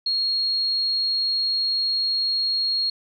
sine tone, 4282 Hz, C8, 39 cents sharp, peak -20 dBFS, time 0.06-2.9 s, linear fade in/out 5 ms, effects none

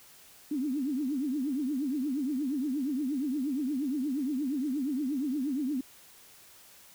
sine tone with vibrato, 276.2 Hz, C#4, 6 cents flat, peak -28 dBFS, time 0.51-5.81 s, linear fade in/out 5 ms, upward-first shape triangle, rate 8.5 Hz, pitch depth 230 cents each way, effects white hiss -55 dBFS RMS until 6.94 s

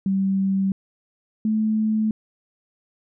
sine tone pair in turn, 193.4 / 217.1 Hz, G3 / A3, -23 / -23 cents, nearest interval major second, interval 200 cents, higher second, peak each -18 dBFS, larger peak neither, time 0.06-0.72 / 1.45-2.11 s, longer neither, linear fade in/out 2 ms, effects none

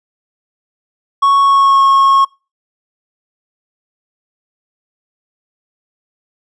triangle tone with pitch glide, 1108.7 to 1091.5 Hz, C#6 to C#6, 0 to -27 cents, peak -5 dBFS, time 1.22-2.25 s, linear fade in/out 10 ms, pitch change -27 cents, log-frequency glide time 1.41-1.82 s, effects noise-tail reverb RT60 0.3 s tail -24 dB re dry + resampled to 22050 Hz

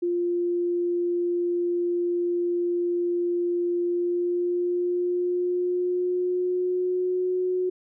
sine tone with pitch glide, 349.3 to 366 Hz, F4 to F#4, 0 to -19 cents, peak -22 dBFS, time 0.02-7.7 s, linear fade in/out 10 ms, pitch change +81 cents, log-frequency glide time 3.82-7.34 s, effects none

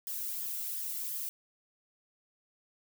violet noise with flanger, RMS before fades -37 dBFS, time 0.07-1.29 s, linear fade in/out 0 ms, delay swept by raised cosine 0.59 to 1.47 ms, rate 2.8 Hz, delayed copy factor +0.5, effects none

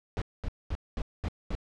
brown noise bursts, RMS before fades -31 dBFS, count 6, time 0.17-1.552 s, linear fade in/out 0 ms, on 47 ms, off 220 ms, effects low-pass 5000 Hz 12 dB/octave

